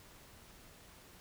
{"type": "silence", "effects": ["pink hiss -58 dBFS RMS until 1.2 s"]}